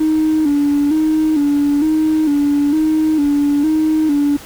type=tone with vibrato; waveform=triangle; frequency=300 Hz; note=D4; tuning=37 cents sharp; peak=-8 dBFS; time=0-4.37 s; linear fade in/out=10 ms; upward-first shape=square; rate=1.1 Hz; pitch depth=70 cents each way; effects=tanh soft clip ceiling -8 dBFS + pink hiss -36 dBFS RMS until 4.45 s